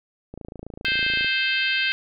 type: click train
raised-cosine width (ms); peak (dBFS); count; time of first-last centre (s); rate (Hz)
2; -23; 26; 0.34-1.246; 27.6
type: harmonic tone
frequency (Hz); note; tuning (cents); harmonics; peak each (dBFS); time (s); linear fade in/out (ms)
523.3; C5; 0; 3 / 4 / 5 / 6 / 7 / 8 / 9; -25 / -29 / -25 / -27 / -33 / -34 / -35; 0.85-1.92; 0
effects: none